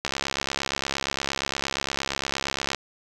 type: click train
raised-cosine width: 0.2 ms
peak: -8 dBFS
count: 186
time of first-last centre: 0.05-2.747 s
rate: 68.6 Hz
effects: none